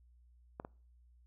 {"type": "clicks", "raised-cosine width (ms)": 1, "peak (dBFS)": [-27, -29], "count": 2, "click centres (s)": [0.599, 0.649], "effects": ["noise-tail reverb RT60 0.4 s tail -24 dB re dry", "added 60 Hz sine -61 dBFS peak until 1.26 s"]}